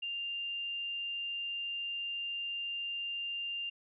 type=tone; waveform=sine; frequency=2794 Hz; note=F7; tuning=in tune; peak=-35 dBFS; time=0.02-3.7 s; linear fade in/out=10 ms; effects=none